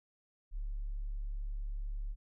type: tone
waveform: sine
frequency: 35.58 Hz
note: C#1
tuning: 46 cents sharp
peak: -34 dBFS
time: 0.51-2.16 s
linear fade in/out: 50 ms
effects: tanh soft clip ceiling -31 dBFS